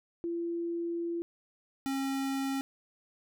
sine / square tone pair in turn, 339.9 / 271 Hz, F4 / C#4, -47 / -39 cents, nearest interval major third, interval 392 cents, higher first, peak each -31 / -31 dBFS, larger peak neither, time 0.24-1.22 / 1.86-2.61 s, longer first, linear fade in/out 0 ms, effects none

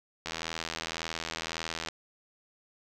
click train, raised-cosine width 0.2 ms, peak -16 dBFS, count 134, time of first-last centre 0.26-1.886 s, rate 81.8 Hz, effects none

